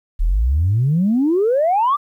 sine exponential sweep, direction up, 36.12 to 1213 Hz, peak -12 dBFS, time 0.19-1.97 s, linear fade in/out 20 ms, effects tanh soft clip ceiling -9 dBFS + 9-bit

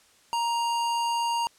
square tone, 936 Hz, A#5, 7 cents sharp, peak -25 dBFS, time 0.33-1.47 s, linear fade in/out 0 ms, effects white hiss -59 dBFS RMS until 1.58 s + low-pass 9000 Hz 12 dB/octave

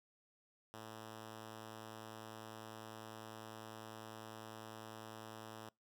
5% pulse tone, 110 Hz, A2, in tune, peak -38 dBFS, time 0.74-5.69 s, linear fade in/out 0 ms, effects noise-tail reverb RT60 0.2 s tail -25 dB re dry

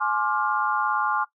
sine chord, D half-diminished seventh, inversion second, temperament just, 845.8 / 1057.2 / 1174.7 / 1409.6 Hz, Ab5 / C6 / D6 / F6, +31 / +18 / 0 / +16 cents, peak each -27 dBFS, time 0-1.25 s, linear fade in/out 20 ms, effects noise-tail reverb RT60 0.1 s tail -17 dB re dry

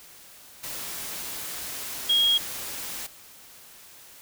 sine tone in noise, 3274 Hz, G#7, 25 cents flat, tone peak -18 dBFS, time 2.09-2.38 s, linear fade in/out 10 ms, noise white, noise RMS -35 dBFS, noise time 0.63-3.07 s, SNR +14 dB, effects white hiss -49 dBFS RMS until 4.21 s

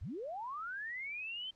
sine linear sweep, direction up, 49 to 3136 Hz, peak -39 dBFS, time 0.01-1.51 s, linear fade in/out 10 ms, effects pink hiss -71 dBFS RMS until 1.55 s + low-pass 6000 Hz 12 dB/octave

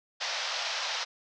white band-pass noise, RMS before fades -33 dBFS, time 0.2-1.05 s, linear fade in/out 20 ms, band 540 to 5700 Hz, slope 48 dB/octave, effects none

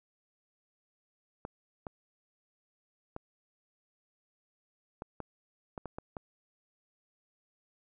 clicks, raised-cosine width 1 ms, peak -25 dBFS, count 9, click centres 1.451 / 1.868 / 3.164 / 5.021 / 5.203 / 5.778 / 5.857 / 5.985 / 6.168 s, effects none

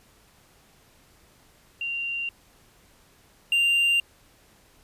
sine / triangle tone pair in turn, 2771 / 2784 Hz, F7 / F7, -14 / -6 cents, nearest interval unison, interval 8 cents, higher second, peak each -27 / -17 dBFS, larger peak second, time 1.81-2.29 / 3.52-4 s, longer neither, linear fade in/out 2 ms, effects pink hiss -58 dBFS RMS until 4.83 s + resampled to 32000 Hz

